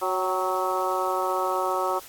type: harmonic tone with a mistuned harmonic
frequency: 185 Hz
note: F#3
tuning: in tune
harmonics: 2 / 3 / 4 / 5 / 6 / 7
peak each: -30 / -30 / -30 / -30 / -30 / -30 dBFS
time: 0.01-2 s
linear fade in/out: 20 ms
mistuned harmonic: 4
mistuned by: +42 cents
effects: white hiss -45 dBFS RMS until 2.08 s + AAC 64 kbps